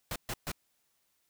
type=noise bursts; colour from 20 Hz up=pink; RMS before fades=-36 dBFS; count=3; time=0.11-0.517 s; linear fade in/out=2 ms; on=49 ms; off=130 ms; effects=white hiss -75 dBFS RMS until 1.29 s